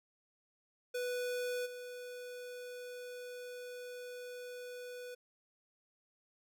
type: tone with level steps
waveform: square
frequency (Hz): 493.9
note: B4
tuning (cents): 0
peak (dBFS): -36 / -45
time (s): 0.94-5.15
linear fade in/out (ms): 10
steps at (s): 1.65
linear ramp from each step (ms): 20
effects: none